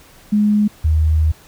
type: tone pair in turn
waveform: sine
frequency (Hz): 209.1 / 78.32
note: G#3 / D#2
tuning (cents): +12 / +12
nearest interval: octave + perfect fourth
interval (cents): 1700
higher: first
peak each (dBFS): -11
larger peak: neither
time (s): 0.32-0.68 / 0.84-1.32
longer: second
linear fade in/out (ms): 10
effects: pink hiss -46 dBFS RMS until 1.47 s